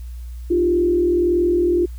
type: tone with frequency modulation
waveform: sine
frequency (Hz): 349.2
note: F4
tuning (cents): 0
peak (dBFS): -14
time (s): 0.5-1.86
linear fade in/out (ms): 10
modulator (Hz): 41.6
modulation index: 0.61
effects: added 60 Hz sine -29 dBFS peak until 1.98 s + white hiss -54 dBFS RMS until 1.98 s